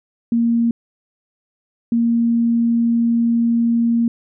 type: tone bursts at uneven times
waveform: sine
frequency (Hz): 233.1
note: A#3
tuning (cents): 0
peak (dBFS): -13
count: 2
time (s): 0.32-0.71 / 1.92-4.08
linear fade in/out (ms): 2
effects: none